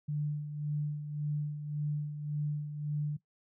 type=tone with tremolo; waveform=sine; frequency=148.4 Hz; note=D3; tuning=18 cents sharp; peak=-29 dBFS; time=0.08-3.17 s; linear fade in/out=10 ms; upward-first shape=sine; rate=1.8 Hz; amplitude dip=60%; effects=noise-tail reverb RT60 0.1 s tail -17 dB re dry